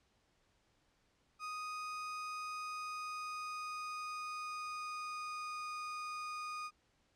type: tone with pitch glide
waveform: 35% pulse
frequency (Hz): 1244.5 to 1232.3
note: D#6 to D#6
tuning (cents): 0 to -17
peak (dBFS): -39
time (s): 1.39-6.71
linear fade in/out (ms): 50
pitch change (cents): -17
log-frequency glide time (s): 2.54-5.7
effects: pink hiss -75 dBFS RMS until 7.15 s + low-pass 7000 Hz 12 dB/octave